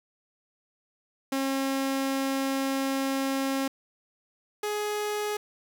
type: tone pair in turn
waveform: sawtooth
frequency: 270 / 418.6 Hz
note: C#4 / G#4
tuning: -45 / +14 cents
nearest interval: minor sixth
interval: 759 cents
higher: second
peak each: -22 / -24 dBFS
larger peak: first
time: 1.32-3.68 / 4.63-5.37 s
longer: first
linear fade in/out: 5 ms
effects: 8-bit